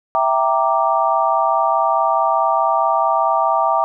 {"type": "chord", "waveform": "sine", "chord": "E half-diminished seventh", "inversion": "none", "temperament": "equal", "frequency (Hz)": [659.3, 784, 932.3, 1174.7], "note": ["E5", "G5", "Bb5", "D6"], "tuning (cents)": [0, 0, 0, 0], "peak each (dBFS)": -19, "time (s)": [0.15, 3.84], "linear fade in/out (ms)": 0, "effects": []}